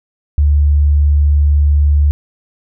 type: tone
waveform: sine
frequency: 73 Hz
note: D2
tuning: 10 cents flat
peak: -7 dBFS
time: 0.38-2.11 s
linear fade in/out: 0 ms
effects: none